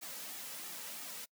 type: noise with flanger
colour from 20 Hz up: white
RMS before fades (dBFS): -45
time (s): 0.01-1.26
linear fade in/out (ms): 20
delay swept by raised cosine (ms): 1.9 to 2.89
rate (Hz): 3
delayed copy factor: -0.5
effects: noise-tail reverb RT60 0.1 s tail -26 dB re dry + high-pass 200 Hz 12 dB/octave